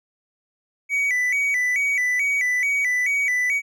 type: tone with vibrato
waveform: triangle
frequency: 2119 Hz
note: C7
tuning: 21 cents sharp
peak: -17 dBFS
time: 0.89-3.62 s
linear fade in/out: 50 ms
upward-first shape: square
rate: 2.3 Hz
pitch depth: 110 cents each way
effects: none